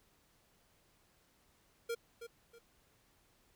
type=tone with echo; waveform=square; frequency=466.2 Hz; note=A#4; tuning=in tune; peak=-36 dBFS; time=1.89-1.95 s; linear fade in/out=10 ms; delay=320 ms; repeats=2; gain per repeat=-10 dB; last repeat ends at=2.59 s; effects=pink hiss -71 dBFS RMS until 3.55 s